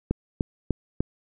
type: click train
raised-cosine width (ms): 3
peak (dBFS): -10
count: 4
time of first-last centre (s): 0.11-1.006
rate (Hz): 3.35
effects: none

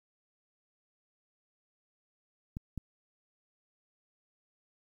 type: clicks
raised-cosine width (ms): 5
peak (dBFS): -25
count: 2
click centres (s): 2.569 / 2.777
effects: 10-bit

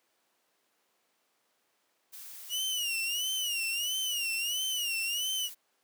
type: noise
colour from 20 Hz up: blue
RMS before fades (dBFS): -46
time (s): 2.12-5.55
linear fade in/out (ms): 20
type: tone with vibrato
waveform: sawtooth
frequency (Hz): 2880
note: F#7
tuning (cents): -47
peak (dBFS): -27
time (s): 2.49-5.5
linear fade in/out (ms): 50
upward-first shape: sine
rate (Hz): 1.5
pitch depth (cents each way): 120
effects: pink hiss -73 dBFS RMS until 5.83 s + high-pass 400 Hz 12 dB/octave

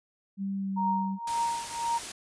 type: tone with pitch glide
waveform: sine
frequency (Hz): 196 to 193.64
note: G3 to G3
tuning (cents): 0 to -21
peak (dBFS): -29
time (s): 0.37-1.19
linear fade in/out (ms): 50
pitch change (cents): -21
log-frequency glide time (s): 0.57-0.71
type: tone with tremolo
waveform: sine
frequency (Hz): 932.3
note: A#5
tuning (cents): 0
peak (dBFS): -24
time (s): 0.76-1.99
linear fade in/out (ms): 20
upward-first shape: triangle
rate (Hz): 1.9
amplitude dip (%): 95
type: noise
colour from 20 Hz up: white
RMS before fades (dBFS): -38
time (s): 1.27-2.12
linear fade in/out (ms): 5
effects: resampled to 22050 Hz

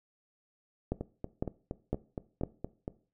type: two click trains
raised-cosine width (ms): 2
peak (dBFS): -22 / -17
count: 9 / 4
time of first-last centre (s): 1.01-2.879 / 0.92-2.435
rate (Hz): 4.28 / 1.98
effects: noise-tail reverb RT60 0.4 s tail -18 dB re dry

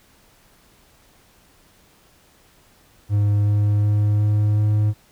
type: tone with pitch steps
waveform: triangle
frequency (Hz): 102.9 / 103.56 / 104.22 / 104.88 / 105.55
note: G#2 / G#2 / G#2 / G#2 / G#2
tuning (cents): -16 / -4 / +7 / +17 / +29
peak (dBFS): -13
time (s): 3.09-4.94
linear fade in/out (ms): 50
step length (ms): 370
effects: pink hiss -55 dBFS RMS until 5.11 s

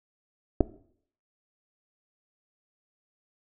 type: clicks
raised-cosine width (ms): 2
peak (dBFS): -8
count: 2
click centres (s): 0.606 / 0.609
effects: noise-tail reverb RT60 0.6 s tail -18 dB re dry

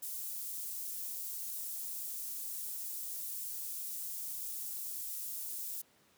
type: high-pass noise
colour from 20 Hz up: white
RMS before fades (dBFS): -41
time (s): 0.02-5.82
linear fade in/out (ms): 10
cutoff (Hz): 8800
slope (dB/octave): 12
effects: pink hiss -67 dBFS RMS until 6.17 s + high-pass 150 Hz 12 dB/octave

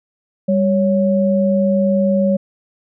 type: tone pair together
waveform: sine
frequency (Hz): 197.8 / 556.4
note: G3 / C#5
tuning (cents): +16 / +6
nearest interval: octave + tritone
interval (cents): 1790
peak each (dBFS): -14 / -16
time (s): 0.48-2.37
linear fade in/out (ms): 10
effects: none

